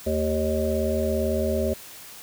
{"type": "harmonic tone with a mistuned harmonic", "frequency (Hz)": 77.78, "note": "D#2", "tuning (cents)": 0, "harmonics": [1, 3, 5, 7, 8], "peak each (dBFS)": [-28, -28, -28, -28, -28], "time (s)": [0.06, 1.74], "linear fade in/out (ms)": 10, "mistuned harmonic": 3, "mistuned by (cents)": -57, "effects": ["white hiss -43 dBFS RMS until 2.22 s"]}